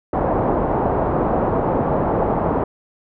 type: low-pass noise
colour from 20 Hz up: white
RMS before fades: -19 dBFS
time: 0.13-2.64 s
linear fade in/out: 5 ms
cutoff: 870 Hz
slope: 24 dB/octave
effects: none

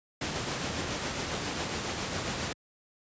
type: noise with tremolo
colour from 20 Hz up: pink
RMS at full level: -31 dBFS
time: 0.21-2.53 s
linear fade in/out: 5 ms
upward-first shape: triangle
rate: 7.3 Hz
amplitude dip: 35%
effects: high-pass 80 Hz 12 dB/octave + resampled to 16000 Hz

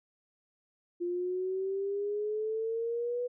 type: exponential sweep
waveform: sine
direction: up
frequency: 347.2 to 493.9 Hz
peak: -30 dBFS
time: 1-3.28 s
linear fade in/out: 20 ms
effects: none

